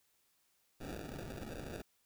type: noise with sample-and-hold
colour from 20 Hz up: violet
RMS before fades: -45 dBFS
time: 0.8-1.82 s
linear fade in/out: 10 ms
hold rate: 1050 Hz
effects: white hiss -75 dBFS RMS until 2.05 s